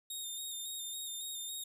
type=tone with vibrato; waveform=15% pulse; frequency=3679 Hz; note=A#7; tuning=24 cents flat; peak=-33 dBFS; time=0.1-1.64 s; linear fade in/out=5 ms; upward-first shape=square; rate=3.6 Hz; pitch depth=31 cents each way; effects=none